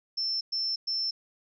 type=tone bursts; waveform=sine; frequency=5340 Hz; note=E8; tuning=22 cents sharp; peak=-27 dBFS; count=3; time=0.17-1.11 s; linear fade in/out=10 ms; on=240 ms; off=110 ms; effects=none